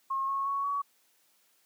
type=tone with pitch steps; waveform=sine; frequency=1079 / 1095.3 / 1111.9 / 1128.7 Hz; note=C#6 / C#6 / C#6 / C#6; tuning=-47 / -21 / +5 / +31 cents; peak=-28 dBFS; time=0.1-0.82 s; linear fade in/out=10 ms; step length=180 ms; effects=white hiss -68 dBFS RMS until 1.65 s + high-pass 200 Hz 12 dB/octave